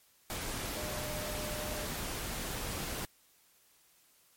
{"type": "tone in noise", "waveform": "sine", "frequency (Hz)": 605, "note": "D#5", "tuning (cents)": -49, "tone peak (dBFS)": -42, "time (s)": [0.77, 1.85], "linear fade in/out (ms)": 0, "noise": "pink", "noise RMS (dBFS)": -38, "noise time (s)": [0.3, 3.05], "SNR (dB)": -7, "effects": ["white hiss -66 dBFS RMS until 4.36 s", "MP3 64 kbps"]}